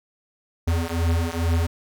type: beating tone pair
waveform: square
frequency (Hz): 82.41 / 84.71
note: E2 / E2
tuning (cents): 0 / +48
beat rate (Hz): 2.3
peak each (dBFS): -24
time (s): 0.67-1.67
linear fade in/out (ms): 10
effects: none